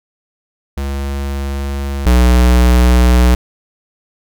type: tone pair in turn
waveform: square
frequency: 69.3 / 61.33 Hz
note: C#2 / B1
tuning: 0 / -11 cents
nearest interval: major second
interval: 211 cents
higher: first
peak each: -18 / -7 dBFS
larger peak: second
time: 0.77-2.06 / 2.06-3.35 s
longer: neither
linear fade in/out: 5 ms
effects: none